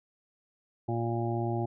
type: harmonic tone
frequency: 116.54 Hz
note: A#2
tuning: in tune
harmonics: 1 / 2 / 3 / 5 / 6 / 7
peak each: -31 / -37 / -33 / -42 / -38 / -38 dBFS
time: 0.88-1.66 s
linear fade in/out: 10 ms
effects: none